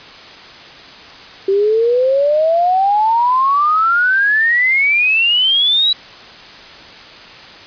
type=exponential sweep; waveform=sine; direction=up; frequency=384.3 to 3951 Hz; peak=-10 dBFS; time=1.48-5.93 s; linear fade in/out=5 ms; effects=white hiss -36 dBFS RMS until 7.66 s + resampled to 11025 Hz